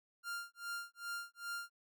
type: tone with tremolo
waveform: 45% pulse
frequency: 1396.9 Hz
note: F6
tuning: in tune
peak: -39 dBFS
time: 0.23-1.7 s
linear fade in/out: 50 ms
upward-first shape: sine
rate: 2.5 Hz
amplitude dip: 100%
effects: none